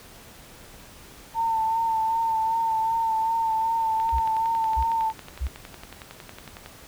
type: tone with vibrato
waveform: sine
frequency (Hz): 899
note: A5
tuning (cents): +37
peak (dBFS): -21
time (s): 1.34-5.13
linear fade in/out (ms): 50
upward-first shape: sine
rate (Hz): 2.6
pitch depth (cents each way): 28
type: click train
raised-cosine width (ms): 0.3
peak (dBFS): -23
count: 30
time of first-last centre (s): 4-6.661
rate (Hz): 10.9
type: tone bursts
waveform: sine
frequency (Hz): 65.2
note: C2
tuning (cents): -5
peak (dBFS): -23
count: 3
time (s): 4.12-5.483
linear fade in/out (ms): 20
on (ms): 81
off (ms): 560
effects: pink hiss -47 dBFS RMS until 6.87 s